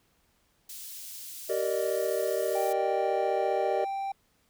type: high-pass noise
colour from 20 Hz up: white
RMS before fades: -42 dBFS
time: 0.69-2.73 s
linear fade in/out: 5 ms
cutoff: 4000 Hz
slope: 12 dB/octave
type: chord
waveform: triangle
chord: Eb major seventh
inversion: first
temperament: equal with one note detuned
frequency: 385.7 / 466.2 / 587.3 / 622.3 Hz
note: G4 / Bb4 / D5 / Eb5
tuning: -28 / 0 / 0 / 0 cents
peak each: -30 dBFS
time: 1.49-3.85 s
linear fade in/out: 10 ms
type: tone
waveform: triangle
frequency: 784 Hz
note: G5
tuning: in tune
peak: -28 dBFS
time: 2.55-4.12 s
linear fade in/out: 5 ms
effects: pink hiss -69 dBFS RMS until 4.49 s